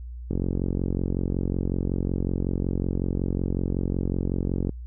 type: click train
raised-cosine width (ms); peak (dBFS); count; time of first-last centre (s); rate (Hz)
3; -13; 200; 0.31-4.693; 45.4
effects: added 60 Hz sine -34 dBFS peak until 4.86 s